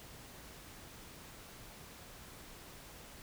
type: silence
effects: pink hiss -53 dBFS RMS until 3.22 s